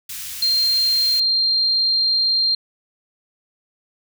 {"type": "band-stop noise", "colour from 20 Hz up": "white", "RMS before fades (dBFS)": -31, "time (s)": [0.09, 1.2], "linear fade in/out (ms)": 5, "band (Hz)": [110, 2200], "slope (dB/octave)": 12}
{"type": "tone", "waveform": "sine", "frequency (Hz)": 4186, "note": "C8", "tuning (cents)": 0, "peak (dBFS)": -15, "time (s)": [0.42, 2.55], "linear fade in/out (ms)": 5}
{"effects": []}